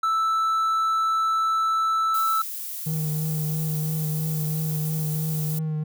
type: tone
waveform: triangle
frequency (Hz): 1318.5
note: E6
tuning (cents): 0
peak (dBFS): -18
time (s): 0.03-2.42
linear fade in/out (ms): 5
type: noise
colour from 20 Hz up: violet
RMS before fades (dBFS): -33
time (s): 2.14-5.59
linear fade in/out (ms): 5
type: tone with vibrato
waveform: triangle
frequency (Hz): 155.56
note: D#3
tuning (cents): 0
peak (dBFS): -22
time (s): 2.86-5.84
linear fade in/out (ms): 10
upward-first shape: triangle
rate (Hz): 3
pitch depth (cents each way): 30
effects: none